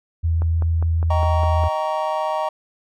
sine tone with vibrato, 82.41 Hz, E2, in tune, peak -16 dBFS, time 0.23-1.69 s, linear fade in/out 20 ms, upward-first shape triangle, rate 6.8 Hz, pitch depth 10 cents each way
click train, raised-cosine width 1 ms, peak -18 dBFS, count 7, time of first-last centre 0.42-1.637 s, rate 4.93 Hz
triangle chord, Eb dominant seventh, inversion none, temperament just, 622.3 / 777.8 / 933.4 / 1120.1 Hz, Eb5 / G5 / Bb5 / Db6, 0 / -14 / +2 / +18 cents, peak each -22 / -25 / -23 / -27 dBFS, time 1.1-2.49 s, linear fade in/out 5 ms
effects none

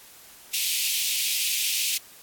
pink high-pass noise, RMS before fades -26 dBFS, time 0.53-1.98 s, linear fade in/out 10 ms, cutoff 2400 Hz, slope 48 dB/octave, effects white hiss -49 dBFS RMS until 2.22 s + AAC 64 kbps

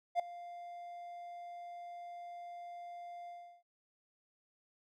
triangle tone with ADSR envelope, 698.5 Hz, F5, in tune, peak -24 dBFS, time 0.15-3.63 s, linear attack 45 ms, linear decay 4 ms, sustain -19 dB, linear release 350 ms, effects none

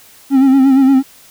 triangle tone with vibrato, 268.1 Hz, C4, 42 cents sharp, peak -4 dBFS, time 0.3-1.03 s, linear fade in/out 50 ms, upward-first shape sine, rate 8.6 Hz, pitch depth 55 cents each way, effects white hiss -43 dBFS RMS until 1.3 s

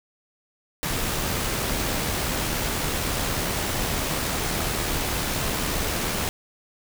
pink noise with amplitude modulation, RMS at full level -25 dBFS, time 0.83-6.29 s, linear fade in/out 0 ms, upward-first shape sine, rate 76.6 Hz, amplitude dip 25%, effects none

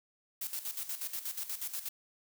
blue noise with tremolo, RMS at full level -37 dBFS, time 0.41-1.89 s, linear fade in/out 5 ms, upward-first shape square, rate 8.3 Hz, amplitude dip 70%, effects none

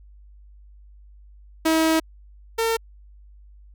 sawtooth tone pair in turn, 320.9 / 453.8 Hz, E4 / A#4, -46 / -47 cents, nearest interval tritone, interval 599 cents, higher second, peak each -13 / -16 dBFS, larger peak first, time 1.65-2 / 2.58-2.77 s, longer first, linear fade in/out 10 ms, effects added 50 Hz sine -45 dBFS peak until 3.74 s

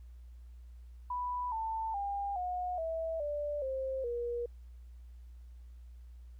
sine tone with pitch steps, 987.8 / 890.3 / 802.3 / 723.1 / 651.7 / 587.3 / 529.3 / 477.1 Hz, B5 / A5 / G5 / F#5 / E5 / D5 / C5 / A#4, 0 / +20 / +40 / -40 / -20 / 0 / +20 / +40 cents, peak -33 dBFS, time 1.1-4.46 s, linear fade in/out 5 ms, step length 420 ms, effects added 60 Hz sine -48 dBFS peak until 6.39 s + pink hiss -75 dBFS RMS until 6.39 s

